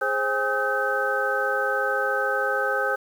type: tone cluster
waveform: sine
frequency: 416.3 / 530 / 815 / 1272 / 1539 Hz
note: G#4 / C5 / G#5 / D#6 / G6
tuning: +4 / +22 / -33 / +38 / -32 cents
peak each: -31 / -27 / -30 / -29 / -25 dBFS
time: 0.01-2.96 s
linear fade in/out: 10 ms
effects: 8-bit